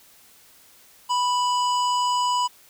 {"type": "harmonic tone", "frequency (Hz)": 987.8, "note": "B5", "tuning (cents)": 0, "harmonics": [1, 3, 5, 7, 8], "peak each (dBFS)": [-20, -30, -34, -37, -38], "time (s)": [1.09, 2.48], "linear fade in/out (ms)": 20, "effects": ["white hiss -53 dBFS RMS until 2.69 s"]}